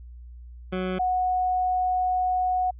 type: tone pair in turn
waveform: 20% pulse / sine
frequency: 185 / 734.5 Hz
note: F#3 / F#5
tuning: 0 / -13 cents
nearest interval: 2 octaves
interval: 2387 cents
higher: second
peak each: -21 dBFS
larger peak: neither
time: 0.72-0.99 / 0.99-2.71 s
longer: second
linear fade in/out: 10 ms
effects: added 60 Hz sine -40 dBFS peak until 2.79 s + resampled to 8000 Hz